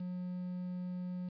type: tone with quantisation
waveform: triangle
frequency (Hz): 180.4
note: F#3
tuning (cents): -44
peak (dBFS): -35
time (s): 0-1.29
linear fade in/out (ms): 5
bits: 10
effects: resampled to 11025 Hz